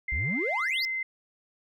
sine tone with pitch glide, 2088 to 2069 Hz, C7 to C7, -4 to -20 cents, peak -28 dBFS, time 0.08-1.03 s, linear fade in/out 5 ms, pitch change -16 cents, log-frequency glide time 0.41-0.62 s
triangle exponential sweep, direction up, 57.1 to 5350 Hz, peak -27 dBFS, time 0.12-0.85 s, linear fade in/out 0 ms
effects none

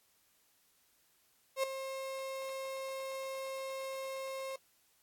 35% pulse tone with ADSR envelope, 534 Hz, C5, 35 cents sharp, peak -26 dBFS, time 1.56-4.56 s, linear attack 75 ms, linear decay 4 ms, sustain -11 dB, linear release 4 ms, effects white hiss -71 dBFS RMS until 5.02 s + AAC 64 kbps

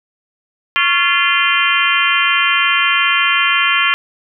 harmonic tone with a mistuned harmonic, 345.6 Hz, F4, 18 cents flat, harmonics 3 / 4 / 5 / 6 / 7 / 8 / 9, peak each -19 / -19 / -19 / -19 / -19 / -19 / -19 dBFS, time 0.76-3.94 s, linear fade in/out 0 ms, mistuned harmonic 3, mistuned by +110 cents, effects none

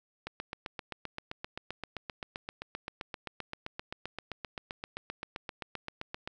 click train, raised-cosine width 0.3 ms, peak -21 dBFS, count 47, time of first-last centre 0.27-6.275 s, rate 7.66 Hz, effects none

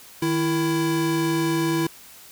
square tone pair together, 156.2 / 331.8 Hz, D#3 / E4, +7 / +11 cents, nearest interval octave + minor second, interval 1304 cents, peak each -27 / -22 dBFS, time 0.22-1.87 s, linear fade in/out 5 ms, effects white hiss -46 dBFS RMS until 2.31 s

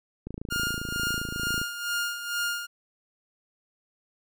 click train, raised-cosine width 3 ms, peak -22 dBFS, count 38, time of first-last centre 0.27-1.615 s, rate 27.5 Hz
sawtooth tone with tremolo, 1414 Hz, F6, 21 cents sharp, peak -22 dBFS, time 0.5-2.67 s, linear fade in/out 20 ms, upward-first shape sine, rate 2.2 Hz, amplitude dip 65%
effects none

